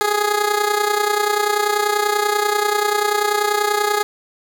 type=tone with amplitude modulation; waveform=15% pulse; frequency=416.1 Hz; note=G#4; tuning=3 cents sharp; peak=-7 dBFS; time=0.01-4.03 s; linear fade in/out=0 ms; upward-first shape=sine; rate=30.3 Hz; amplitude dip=65%; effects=none